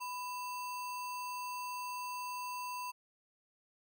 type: tone with sample-and-hold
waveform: sine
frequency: 994 Hz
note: B5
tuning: 11 cents sharp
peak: -38 dBFS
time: 0-2.92 s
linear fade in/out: 20 ms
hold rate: 3675 Hz
effects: none